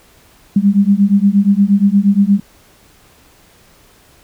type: beating tone pair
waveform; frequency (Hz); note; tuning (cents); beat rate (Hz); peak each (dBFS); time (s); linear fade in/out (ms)
sine; 196 / 204.5; G3 / G#3; 0 / -26; 8.5; -11; 0.56-2.4; 5
effects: pink hiss -48 dBFS RMS until 4.23 s